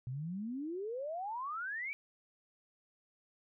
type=exponential sweep; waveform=sine; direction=up; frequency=120.7 to 2349 Hz; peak=-37 dBFS; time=0.07-1.93 s; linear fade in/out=0 ms; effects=none